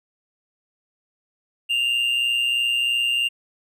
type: tone with amplitude modulation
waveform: triangle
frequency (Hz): 2794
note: F7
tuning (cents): 0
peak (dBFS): -15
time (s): 1.69-3.29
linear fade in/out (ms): 20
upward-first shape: sine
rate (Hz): 123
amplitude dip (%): 50
effects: none